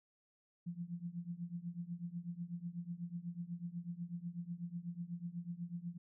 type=tone with tremolo; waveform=sine; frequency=172.9 Hz; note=F3; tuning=17 cents flat; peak=-37 dBFS; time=0.66-5.98 s; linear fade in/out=10 ms; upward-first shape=triangle; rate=8.1 Hz; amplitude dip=95%; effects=none